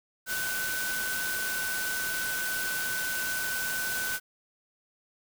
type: tone in noise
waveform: sine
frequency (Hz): 1508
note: F#6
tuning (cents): +32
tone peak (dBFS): -31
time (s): 0.26-4.2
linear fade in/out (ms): 50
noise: white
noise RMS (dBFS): -34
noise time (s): 0.26-4.2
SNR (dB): 0
effects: none